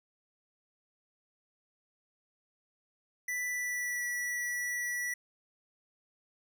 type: tone with pitch glide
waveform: square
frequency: 1978 to 1949.6 Hz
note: B6 to B6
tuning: +2 to -23 cents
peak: -33 dBFS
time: 3.28-5.14 s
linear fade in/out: 5 ms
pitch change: -25 cents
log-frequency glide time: 3.49-4.05 s
effects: none